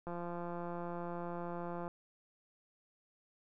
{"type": "click train", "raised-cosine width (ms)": 1, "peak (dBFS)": -29, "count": 314, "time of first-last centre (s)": [0.07, 1.879], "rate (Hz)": 173, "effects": []}